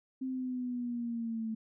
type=linear sweep; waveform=sine; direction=down; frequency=262.6 to 220 Hz; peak=-33 dBFS; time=0.21-1.55 s; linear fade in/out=10 ms; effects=none